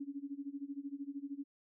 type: tone with tremolo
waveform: sine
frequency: 280.8 Hz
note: C#4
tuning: 22 cents sharp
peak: -37 dBFS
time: 0-1.44 s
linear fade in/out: 10 ms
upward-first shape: sine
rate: 13 Hz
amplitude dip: 90%
effects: none